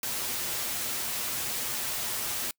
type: noise with comb filter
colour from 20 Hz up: white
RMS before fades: -32 dBFS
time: 0.03-2.51 s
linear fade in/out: 2 ms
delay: 8.3 ms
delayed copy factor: +0.5
effects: noise-tail reverb RT60 0.1 s tail -26 dB re dry